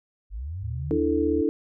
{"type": "linear sweep", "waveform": "sine", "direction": "up", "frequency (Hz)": [43.65, 166.5], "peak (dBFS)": -30, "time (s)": [0.3, 0.99], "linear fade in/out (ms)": 50}
{"type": "tone with pitch glide", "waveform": "sine", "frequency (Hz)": [78.8, 78.3], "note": ["D#2", "D#2"], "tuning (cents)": [23, 11], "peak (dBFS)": -31, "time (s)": [0.62, 1.42], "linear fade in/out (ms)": 10, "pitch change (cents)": -12, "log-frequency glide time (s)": [0.78, 1.18]}
{"type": "chord", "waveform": "sine", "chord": "D suspended second", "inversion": "none", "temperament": "just", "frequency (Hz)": [293.7, 330.4, 440.5], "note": ["D4", "E4", "A4"], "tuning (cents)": [0, 4, 2], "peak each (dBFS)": -25, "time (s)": [0.91, 1.49], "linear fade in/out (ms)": 0}
{"effects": []}